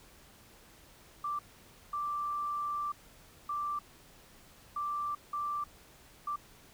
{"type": "tone bursts at uneven times", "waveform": "sine", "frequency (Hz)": 1174.7, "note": "D6", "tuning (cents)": 0, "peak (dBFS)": -32, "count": 6, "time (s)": [[1.24, 1.39], [1.93, 2.92], [3.49, 3.79], [4.76, 5.15], [5.33, 5.64], [6.27, 6.36]], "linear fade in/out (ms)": 5, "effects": ["pink hiss -58 dBFS RMS until 6.73 s"]}